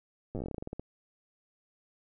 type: slowing click train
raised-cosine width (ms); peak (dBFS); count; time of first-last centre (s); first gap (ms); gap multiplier
2; -24; 17; 0.35-0.796; 8; 1.15
effects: none